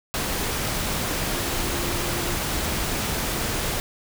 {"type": "tone in noise", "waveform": "sine", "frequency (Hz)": 347.9, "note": "F4", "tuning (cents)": -7, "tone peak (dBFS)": -35, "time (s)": [1.37, 2.35], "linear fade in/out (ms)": 0, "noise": "pink", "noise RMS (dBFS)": -26, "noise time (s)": [0.14, 3.8], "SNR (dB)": -12, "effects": []}